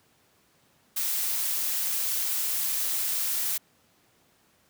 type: noise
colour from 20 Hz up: blue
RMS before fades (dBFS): -28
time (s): 0.96-3.58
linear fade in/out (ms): 10
effects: pink hiss -64 dBFS RMS until 4.69 s + high-pass 100 Hz 12 dB/octave